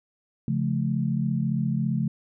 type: chord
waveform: sine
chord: Db augmented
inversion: none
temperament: just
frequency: 138.59 / 173.24 / 216.5 Hz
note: Db3 / F3 / A3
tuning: 0 / -14 / -28 cents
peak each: -26 / -28 / -27 dBFS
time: 0.48-2.08 s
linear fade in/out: 2 ms
effects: none